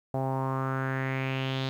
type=tone with low-pass filter sweep; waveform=sawtooth; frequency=132.8 Hz; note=C3; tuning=26 cents sharp; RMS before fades=-30 dBFS; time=0.14-1.69 s; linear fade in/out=0 ms; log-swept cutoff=720 to 3900 Hz; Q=4; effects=10-bit